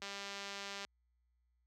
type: click train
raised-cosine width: 0.2 ms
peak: -27 dBFS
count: 166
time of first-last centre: 0.02-0.849 s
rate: 199 Hz
effects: added 60 Hz sine -54 dBFS peak until 1.66 s + high-pass 200 Hz 12 dB/octave